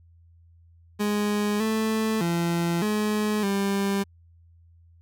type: tone with pitch steps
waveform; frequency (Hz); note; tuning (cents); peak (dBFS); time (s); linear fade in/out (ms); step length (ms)
30% pulse; 207.6 / 219.8 / 170.3 / 211.8 / 198.2; G#3 / A3 / F3 / G#3 / G3; 0 / -2 / -43 / +34 / +19; -20; 0.99-4.04; 20; 610
effects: added 84 Hz sine -52 dBFS peak until 5.01 s